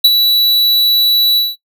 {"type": "tone with ADSR envelope", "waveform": "square", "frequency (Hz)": 3938, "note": "B7", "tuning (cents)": -6, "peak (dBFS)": -3, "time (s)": [0.04, 1.56], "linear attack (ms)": 8, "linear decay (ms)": 41, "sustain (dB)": -6, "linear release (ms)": 190, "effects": ["noise-tail reverb RT60 0.1 s tail -19 dB re dry"]}